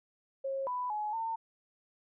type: tone with pitch steps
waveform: sine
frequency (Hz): 541 / 993 / 845 / 904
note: C#5 / B5 / G#5 / A5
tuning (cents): -42 / +9 / +30 / +47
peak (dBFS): -32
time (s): 0.44-1.36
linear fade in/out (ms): 10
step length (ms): 230
effects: none